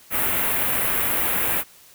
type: band-stop noise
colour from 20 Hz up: white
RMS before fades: -22 dBFS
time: 0.1-1.64 s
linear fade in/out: 50 ms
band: 2700 to 11000 Hz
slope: 24 dB/octave
effects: white hiss -50 dBFS RMS until 1.94 s